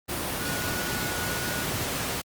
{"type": "tone in noise", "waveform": "sine", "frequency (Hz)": 1459, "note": "F#6", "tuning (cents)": -25, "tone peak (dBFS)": -35, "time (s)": [0.39, 1.64], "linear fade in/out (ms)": 20, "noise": "pink", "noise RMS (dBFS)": -29, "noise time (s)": [0.08, 2.22], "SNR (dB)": -9, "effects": ["high-pass 80 Hz 12 dB/octave", "Opus 32 kbps"]}